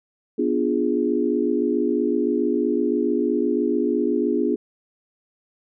sine chord, B diminished seventh, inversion none, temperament equal with one note detuned, 246.1 / 293.7 / 349.2 / 415.3 Hz, B3 / D4 / F4 / Ab4, -6 / 0 / 0 / 0 cents, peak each -24 dBFS, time 0.38-4.56 s, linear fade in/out 10 ms, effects none

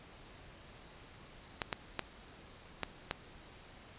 clicks, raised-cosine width 0.3 ms, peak -17 dBFS, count 5, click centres 1.618 / 1.728 / 1.993 / 2.833 / 3.111 s, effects pink hiss -55 dBFS RMS until 3.98 s + resampled to 8000 Hz

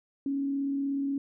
sine tone with frequency modulation, 277.2 Hz, C#4, in tune, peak -27 dBFS, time 0.26-1.18 s, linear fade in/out 2 ms, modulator 36.5 Hz, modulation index 0.21, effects none

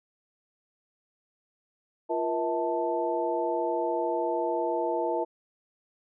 sine tone cluster, 344.7 / 478.1 / 647 / 881 Hz, F4 / A#4 / E5 / A5, -23 / +44 / -32 / +2 cents, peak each -31 dBFS, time 2.09-5.25 s, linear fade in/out 20 ms, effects none

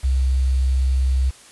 sine tone with quantisation, 65.41 Hz, C2, in tune, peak -15 dBFS, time 0.03-1.31 s, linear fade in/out 20 ms, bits 7, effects white hiss -46 dBFS RMS until 1.51 s + resampled to 24000 Hz

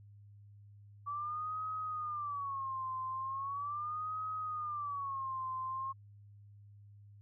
sine tone with vibrato, 1147 Hz, D6, 41 cents flat, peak -36 dBFS, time 1.06-5.93 s, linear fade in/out 20 ms, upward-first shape sine, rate 0.39 Hz, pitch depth 170 cents each way, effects added 102 Hz sine -54 dBFS peak until 7.21 s

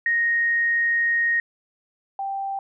sine tone pair in turn, 1866 / 784.6 Hz, A#6 / G5, +1 / +1 cents, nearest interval octave + minor third, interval 1500 cents, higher first, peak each -18 / -25 dBFS, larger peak first, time 0.06-1.4 / 2.19-2.59 s, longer first, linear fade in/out 2 ms, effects none

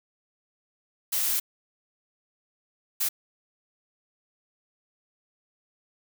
blue noise bursts at uneven times, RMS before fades -26 dBFS, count 2, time 1.12-1.4 / 3-3.09 s, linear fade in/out 10 ms, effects none

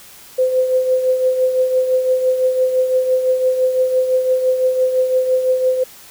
sine tone with tremolo, 513 Hz, C5, 34 cents flat, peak -10 dBFS, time 0.38-5.84 s, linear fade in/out 10 ms, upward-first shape triangle, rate 5.9 Hz, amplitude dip 60%, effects white hiss -41 dBFS RMS until 6.1 s

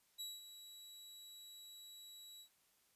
sawtooth tone with ADSR envelope, 3900 Hz, B7, 23 cents flat, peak -40 dBFS, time 0.18-2.49 s, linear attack 25 ms, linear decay 200 ms, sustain -11 dB, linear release 88 ms, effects white hiss -75 dBFS RMS until 2.95 s + resampled to 32000 Hz

